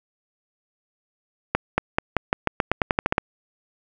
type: accelerating click train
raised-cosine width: 0.5 ms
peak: -3 dBFS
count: 14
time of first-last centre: 1.55-3.181 s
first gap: 230 ms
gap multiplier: 0.89
effects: none